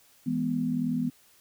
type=chord; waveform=sine; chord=E major; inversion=none; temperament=equal; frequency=164.81 / 207.7 / 246.9 Hz; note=E3 / G#3 / B3; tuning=0 / 0 / 0 cents; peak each=-32 / -33 / -27 dBFS; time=0.26-1.1 s; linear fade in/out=10 ms; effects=white hiss -60 dBFS RMS until 1.4 s